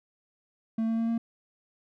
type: tone with pitch steps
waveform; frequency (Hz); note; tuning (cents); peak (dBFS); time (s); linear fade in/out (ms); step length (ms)
triangle; 224 / 226.1 / 228.2 / 230.3; A3 / A3 / A#3 / A#3; +31 / +47 / -37 / -21; -23; 0.78-1.18; 5; 100
effects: none